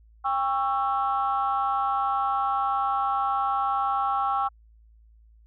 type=chord; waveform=sine; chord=C# diminished; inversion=second; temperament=just; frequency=798.3 / 1108.7 / 1330.5 Hz; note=G5 / C#6 / E6; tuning=+31 / 0 / +16 cents; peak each=-25 / -27 / -27 dBFS; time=0.24-4.49 s; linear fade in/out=20 ms; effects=tanh soft clip ceiling -15 dBFS + added 55 Hz sine -52 dBFS peak until 5.46 s